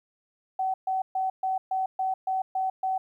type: tone bursts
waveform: sine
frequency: 758 Hz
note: F#5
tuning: 42 cents sharp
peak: -24 dBFS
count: 9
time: 0.59-2.98 s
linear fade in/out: 5 ms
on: 150 ms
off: 130 ms
effects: 11-bit